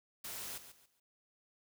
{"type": "noise with echo", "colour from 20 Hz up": "white", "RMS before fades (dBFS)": -44, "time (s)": [0.24, 0.58], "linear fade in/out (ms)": 5, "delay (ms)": 140, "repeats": 3, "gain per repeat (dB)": -11, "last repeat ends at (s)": 1, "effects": []}